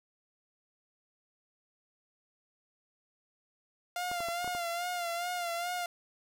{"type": "tone with vibrato", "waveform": "sawtooth", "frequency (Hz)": 698.5, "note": "F5", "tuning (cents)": 0, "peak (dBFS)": -29, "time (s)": [3.96, 5.86], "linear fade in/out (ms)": 2, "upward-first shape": "sine", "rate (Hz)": 2.4, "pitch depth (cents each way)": 51}
{"type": "clicks", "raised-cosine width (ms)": 1, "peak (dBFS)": -28, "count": 6, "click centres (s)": [4.115, 4.205, 4.286, 4.445, 4.477, 4.55]}
{"effects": []}